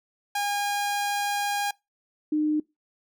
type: tone pair in turn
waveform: sawtooth / sine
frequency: 814 / 304.2 Hz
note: G#5 / D#4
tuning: -35 / -39 cents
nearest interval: octave + perfect fourth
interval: 1704 cents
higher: first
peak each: -21 dBFS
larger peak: neither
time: 0.35-1.71 / 2.32-2.6 s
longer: first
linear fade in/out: 5 ms
effects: noise-tail reverb RT60 0.2 s tail -23 dB re dry